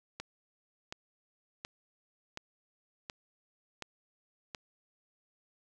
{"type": "click train", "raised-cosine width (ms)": 0.2, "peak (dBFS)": -22, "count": 7, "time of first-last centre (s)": [0.2, 4.548], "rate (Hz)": 1.38, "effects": []}